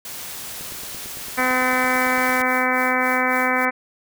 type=noise; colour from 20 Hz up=white; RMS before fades=-33 dBFS; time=0.05-2.42 s; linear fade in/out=2 ms
type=click train; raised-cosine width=2 ms; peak=-27 dBFS; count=17; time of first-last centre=0.61-2.406 s; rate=8.91 Hz
type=harmonic tone; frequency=254.6 Hz; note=C4; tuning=47 cents flat; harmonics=1 / 2 / 3 / 4 / 5 / 6 / 7 / 8 / 9; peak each=-26 / -26 / -26 / -26 / -26 / -26 / -26 / -26 / -26 dBFS; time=1.37-3.71 s; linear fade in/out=20 ms
type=noise with tremolo; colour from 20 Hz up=blue; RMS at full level=-36 dBFS; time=1.93-3.65 s; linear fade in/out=0 ms; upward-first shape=sine; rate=3.6 Hz; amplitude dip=85%
effects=none